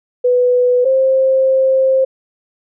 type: tone pair in turn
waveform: sine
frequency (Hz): 495.4 / 528.3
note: B4 / C5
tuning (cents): +5 / +17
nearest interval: minor second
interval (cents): 112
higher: second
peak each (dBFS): -9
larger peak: neither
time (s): 0.24-0.85 / 0.85-2.05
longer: second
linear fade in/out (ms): 10
effects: none